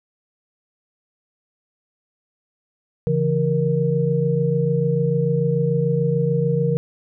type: tone cluster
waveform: sine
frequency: 140.2 / 167 / 469.9 Hz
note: C#3 / E3 / A#4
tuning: +20 / +23 / +14 cents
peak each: -21 dBFS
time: 3.07-6.77 s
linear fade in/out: 0 ms
effects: none